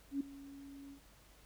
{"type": "tone with ADSR envelope", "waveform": "sine", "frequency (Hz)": 278.4, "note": "C#4", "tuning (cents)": 8, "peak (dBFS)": -31, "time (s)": [0.11, 1.01], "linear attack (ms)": 95, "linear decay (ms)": 6, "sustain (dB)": -18, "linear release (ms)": 91, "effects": ["added 50 Hz sine -64 dBFS peak until 1.45 s", "pink hiss -64 dBFS RMS until 1.45 s"]}